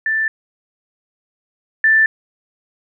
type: tone pair in turn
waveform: sine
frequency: 1768 / 1768 Hz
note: A6 / A6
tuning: +8 / +8 cents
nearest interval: unison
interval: 0 cents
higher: neither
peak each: -15 / -9 dBFS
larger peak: second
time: 0.06-0.28 / 1.84-2.06 s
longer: neither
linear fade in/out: 2 ms
effects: none